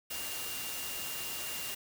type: tone in noise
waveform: sine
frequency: 2800 Hz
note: F7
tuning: 4 cents sharp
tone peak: -44 dBFS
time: 0.1-1.75 s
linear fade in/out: 10 ms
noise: white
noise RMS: -39 dBFS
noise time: 0.1-1.75 s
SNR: -8 dB
effects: none